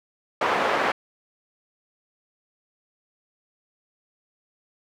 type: band-pass noise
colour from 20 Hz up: pink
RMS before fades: -23 dBFS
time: 0.41-0.92 s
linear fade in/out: 5 ms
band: 530 to 1700 Hz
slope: 12 dB/octave
effects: none